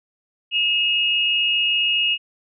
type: tone pair together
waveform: sine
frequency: 2606 / 2861 Hz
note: E7 / F7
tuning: -20 / +41 cents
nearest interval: major second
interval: 161 cents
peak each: -22 / -18 dBFS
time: 0.51-2.18 s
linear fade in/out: 50 ms
effects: none